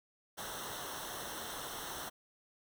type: noise with comb filter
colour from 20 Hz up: pink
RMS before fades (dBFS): -43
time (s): 0.37-2.1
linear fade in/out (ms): 20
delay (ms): 0.42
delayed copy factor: -0.8
effects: none